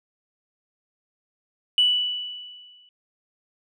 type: tone with exponential decay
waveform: sine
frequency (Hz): 2962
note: F#7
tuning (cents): +1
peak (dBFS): -13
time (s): 1.78-2.89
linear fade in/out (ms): 1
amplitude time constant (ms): 240
effects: tanh soft clip ceiling -9 dBFS